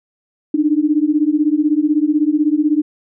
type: beating tone pair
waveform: sine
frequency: 293.7 / 309.7 Hz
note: D4 / D#4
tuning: 0 / -8 cents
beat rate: 16 Hz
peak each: -15 dBFS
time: 0.54-2.82 s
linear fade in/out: 5 ms
effects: none